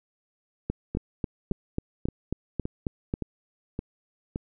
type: two click trains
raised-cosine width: 3 ms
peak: -14 / -17 dBFS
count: 10 / 7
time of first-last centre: 0.7-3.139 / 0.95-4.359 s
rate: 3.69 / 1.76 Hz
effects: none